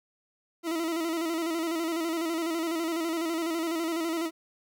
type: tone with vibrato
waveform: 40% pulse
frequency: 329.6 Hz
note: E4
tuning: in tune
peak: -27 dBFS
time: 0.63-4.31 s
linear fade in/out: 50 ms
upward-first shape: square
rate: 12 Hz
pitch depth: 51 cents each way
effects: 11-bit